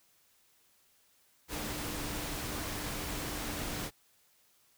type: tone in noise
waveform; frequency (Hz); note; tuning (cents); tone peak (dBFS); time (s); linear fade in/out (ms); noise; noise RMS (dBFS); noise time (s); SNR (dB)
sine; 297.6; D4; +23; -46; 1.48-3.91; 50; pink; -38; 1.48-3.91; -11
effects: white hiss -68 dBFS RMS until 4.77 s